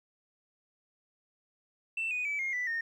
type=tone with pitch steps; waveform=sine; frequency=2674 / 2481 / 2301 / 2135 / 1980.2 / 1837 Hz; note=E7 / D#7 / D7 / C7 / B6 / A#6; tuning=+24 / -6 / -36 / +34 / +4 / -26 cents; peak=-29 dBFS; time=1.97-2.81 s; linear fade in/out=5 ms; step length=140 ms; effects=tanh soft clip ceiling -27 dBFS + 11-bit